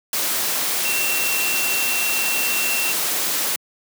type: tone in noise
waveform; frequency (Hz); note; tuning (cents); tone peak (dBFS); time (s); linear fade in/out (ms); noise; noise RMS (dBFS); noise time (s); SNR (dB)
sine; 2716; F7; -49; -23; 0.85-2.92; 2; white; -22; 0.13-3.56; -4
effects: high-pass 200 Hz 12 dB/octave